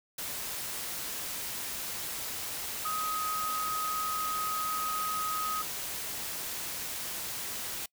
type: tone in noise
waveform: sine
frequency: 1259 Hz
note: D#6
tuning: 20 cents sharp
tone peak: -31 dBFS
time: 2.85-5.62 s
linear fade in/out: 5 ms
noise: white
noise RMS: -37 dBFS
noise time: 0.18-7.86 s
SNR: +3 dB
effects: noise-tail reverb RT60 0.1 s tail -25 dB re dry